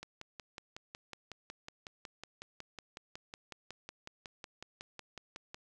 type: click train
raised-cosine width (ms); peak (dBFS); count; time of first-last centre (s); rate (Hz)
0.2; -27; 31; 0.03-5.545; 5.44
effects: none